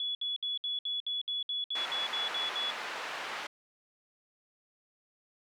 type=tone bursts; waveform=sine; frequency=3400 Hz; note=G#7; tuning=40 cents sharp; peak=-31 dBFS; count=13; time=0-2.706 s; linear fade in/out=2 ms; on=150 ms; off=63 ms
type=band-pass noise; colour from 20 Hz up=pink; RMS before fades=-39 dBFS; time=1.75-3.47 s; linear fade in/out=5 ms; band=810 to 3000 Hz; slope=12 dB/octave
effects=none